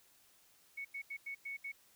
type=tone bursts at uneven times; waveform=sine; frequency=2217 Hz; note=C#7; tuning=in tune; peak=-40 dBFS; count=6; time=0.77-0.85 / 0.94-1.02 / 1.1-1.17 / 1.26-1.35 / 1.45-1.57 / 1.64-1.72 s; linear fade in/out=10 ms; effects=white hiss -67 dBFS RMS until 1.95 s